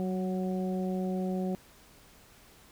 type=harmonic tone with a mistuned harmonic; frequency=185 Hz; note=F#3; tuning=in tune; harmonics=1 / 2 / 3 / 4; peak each=-30 / -36 / -40 / -42 dBFS; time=0-1.55 s; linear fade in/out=0 ms; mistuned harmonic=1; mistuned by=+20 cents; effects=pink hiss -57 dBFS RMS until 2.71 s